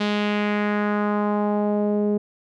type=tone with low-pass filter sweep; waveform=sawtooth; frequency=207.7 Hz; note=G#3; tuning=in tune; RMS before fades=-22 dBFS; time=0-2.18 s; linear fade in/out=10 ms; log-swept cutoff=3800 to 430 Hz; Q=1.9; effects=none